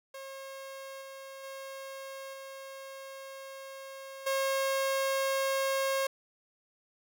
sawtooth tone with level steps, 540 Hz, C#5, 45 cents flat, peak -38 / -40 / -37 / -39 / -24 dBFS, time 0.14-6.07 s, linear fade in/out 5 ms, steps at 1.01 / 1.43 / 2.33 / 4.26 s, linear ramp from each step 10 ms, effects none

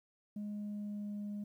sine tone with pitch glide, 207.7 to 206 Hz, G#3 to G#3, 0 to -14 cents, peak -36 dBFS, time 0.36-1.44 s, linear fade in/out 5 ms, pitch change -14 cents, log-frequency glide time 0.51-1.18 s, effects tanh soft clip ceiling -37 dBFS + 12-bit

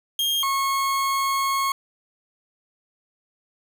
40% pulse tone pair in turn, 3226 / 1092.5 Hz, G7 / C#6, +49 / -26 cents, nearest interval octave + perfect fifth, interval 1875 cents, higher first, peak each -20 dBFS, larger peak neither, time 0.19-0.43 / 0.43-1.72 s, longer second, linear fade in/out 2 ms, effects none

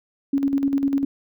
sine tone with tremolo, 277.2 Hz, C#4, in tune, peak -16 dBFS, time 0.33-1.05 s, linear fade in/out 5 ms, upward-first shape square, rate 10 Hz, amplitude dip 55%, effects none

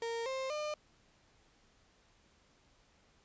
35% pulse tone with pitch steps, 462.3 / 528 / 603 Hz, A#4 / C5 / D5, -14 / +16 / +46 cents, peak -34 dBFS, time 0.02-0.74 s, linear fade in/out 2 ms, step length 240 ms, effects pink hiss -68 dBFS RMS until 3.24 s + resampled to 16000 Hz

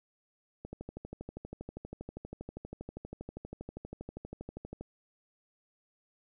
click train, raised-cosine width 2 ms, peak -28 dBFS, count 53, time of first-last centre 0.65-4.81 s, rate 12.5 Hz, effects none

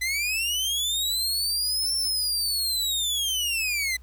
sawtooth linear two-way sweep, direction up then down, 2000 to 5420 to 2000 Hz, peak -21 dBFS, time 0.01-3.97 s, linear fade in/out 10 ms, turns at 1.95 s, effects added 60 Hz sine -44 dBFS peak until 4.02 s + pink hiss -62 dBFS RMS until 4.02 s

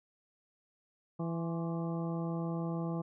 harmonic tone with a mistuned harmonic, 166.6 Hz, E3, 19 cents sharp, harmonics 1 / 2 / 3 / 4 / 5 / 6 / 7, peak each -34 / -40 / -44 / -46 / -48 / -50 / -51 dBFS, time 1.19-3.02 s, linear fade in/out 10 ms, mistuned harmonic 6, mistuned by +97 cents, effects none

